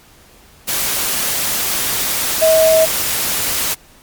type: tone in noise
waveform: sine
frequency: 640 Hz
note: D#5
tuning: 49 cents sharp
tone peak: -8 dBFS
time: 2.41-2.86 s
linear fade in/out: 20 ms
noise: white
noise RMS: -18 dBFS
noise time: 0.67-3.75 s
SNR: +7 dB
effects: pink hiss -46 dBFS RMS until 4.02 s + MP3 96 kbps